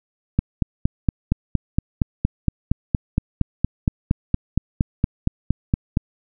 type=click train; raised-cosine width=5 ms; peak=-4 dBFS; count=25; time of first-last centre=0.39-5.971 s; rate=4.3 Hz; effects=none